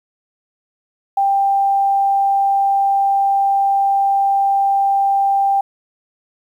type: tone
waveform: sine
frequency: 790 Hz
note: G5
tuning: 13 cents sharp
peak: -12 dBFS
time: 1.17-5.61 s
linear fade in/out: 5 ms
effects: 8-bit